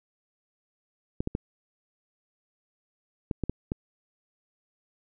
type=clicks; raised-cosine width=3 ms; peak=-15 dBFS; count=7; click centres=1.205 / 1.274 / 1.351 / 3.312 / 3.437 / 3.496 / 3.719 s; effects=none